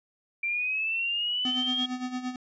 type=linear sweep; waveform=sine; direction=up; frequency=2349 to 3279 Hz; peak=-26 dBFS; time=0.43-1.86 s; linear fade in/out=5 ms
type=tone with tremolo; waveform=square; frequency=252 Hz; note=B3; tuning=35 cents sharp; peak=-29 dBFS; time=1.45-2.36 s; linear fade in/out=2 ms; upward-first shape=sine; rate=8.8 Hz; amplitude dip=70%
effects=resampled to 16000 Hz